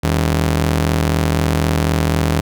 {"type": "ring-modulated tone", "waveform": "sawtooth", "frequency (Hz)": 118.8, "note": "A#2", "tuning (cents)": 33, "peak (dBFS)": -7, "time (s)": [0.03, 2.41], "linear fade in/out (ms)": 10, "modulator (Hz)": 37.4, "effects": []}